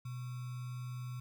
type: tone with sample-and-hold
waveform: sine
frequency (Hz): 124.6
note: B2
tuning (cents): +16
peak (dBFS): -39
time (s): 0.05-1.2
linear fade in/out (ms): 5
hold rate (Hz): 1225
effects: none